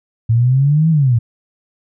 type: exponential two-way sweep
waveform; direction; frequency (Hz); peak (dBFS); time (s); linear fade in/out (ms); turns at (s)
sine; up then down; 111.5 to 164.81 to 111.5; -9; 0.29-1.19; 10; 0.9
effects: none